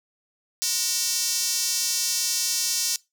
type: tone with high-pass filter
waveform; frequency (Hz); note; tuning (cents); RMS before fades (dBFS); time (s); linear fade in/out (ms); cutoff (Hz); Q
square; 207.4; G#3; -2; -25; 0.62-2.96; 0; 5600; 1.9
effects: noise-tail reverb RT60 0.2 s tail -21 dB re dry